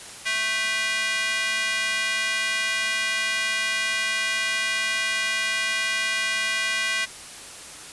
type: tone with high-pass filter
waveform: square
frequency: 220 Hz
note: A3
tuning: in tune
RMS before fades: -25 dBFS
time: 0.25-7.06 s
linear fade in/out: 20 ms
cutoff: 2000 Hz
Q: 2.2
effects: white hiss -40 dBFS RMS until 7.92 s + resampled to 24000 Hz